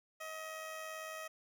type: tone with amplitude modulation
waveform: 15% pulse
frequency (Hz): 633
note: D#5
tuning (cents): +30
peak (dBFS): -35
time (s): 0.2-1.28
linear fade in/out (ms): 10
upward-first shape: sine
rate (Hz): 98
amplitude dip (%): 35
effects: none